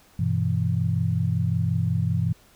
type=chord; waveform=sine; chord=E minor; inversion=first; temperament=equal; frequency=98 / 123.47 / 164.81 Hz; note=G2 / B2 / E3; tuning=0 / 0 / 0 cents; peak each=-25 dBFS; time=0.19-2.33 s; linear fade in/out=5 ms; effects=pink hiss -56 dBFS RMS until 2.55 s